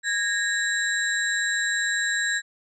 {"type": "tone cluster", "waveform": "sine", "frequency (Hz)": [1647, 1842, 3926, 7530], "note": ["G#6", "A#6", "B7", "A#8"], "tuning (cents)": [-15, -21, -11, 16], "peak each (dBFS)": [-25, -28, -31, -30], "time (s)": [0.03, 2.42], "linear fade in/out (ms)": 50, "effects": []}